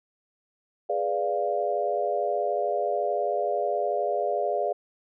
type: chord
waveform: sine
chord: G# diminished seventh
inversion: none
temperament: equal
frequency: 415.3 / 493.9 / 587.3 / 698.5 Hz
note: G#4 / B4 / D5 / F5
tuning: 0 / 0 / 0 / 0 cents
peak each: -30 / -32 / -28 / -28 dBFS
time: 0.89-4.73 s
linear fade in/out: 10 ms
effects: none